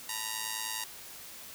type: ring-modulated tone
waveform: 5% pulse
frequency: 940 Hz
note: A#5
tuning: 14 cents sharp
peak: -19 dBFS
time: 0.09-0.84 s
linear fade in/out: 2 ms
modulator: 54.7 Hz
effects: white hiss -47 dBFS RMS until 1.54 s